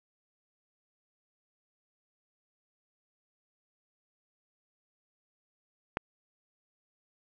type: click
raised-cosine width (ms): 0.5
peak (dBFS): -14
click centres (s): 5.971
effects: none